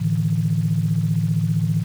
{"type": "chord", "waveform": "sine", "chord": "A suspended fourth", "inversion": "none", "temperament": "equal with one note detuned", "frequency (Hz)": [110, 149.57, 164.81], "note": ["A2", "D3", "E3"], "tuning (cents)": [0, 32, 0], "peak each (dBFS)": [-22, -22, -20], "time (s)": [0, 1.84], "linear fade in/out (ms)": 20, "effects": ["tanh soft clip ceiling -8 dBFS", "7-bit"]}